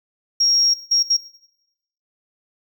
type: tone bursts at uneven times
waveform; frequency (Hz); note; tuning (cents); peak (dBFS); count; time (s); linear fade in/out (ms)
triangle; 5588; F8; 0; -10; 3; 0.4-0.74 / 0.91-1.03 / 1.1-1.17; 10
effects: noise-tail reverb RT60 0.9 s tail -21 dB re dry + tanh soft clip ceiling -11 dBFS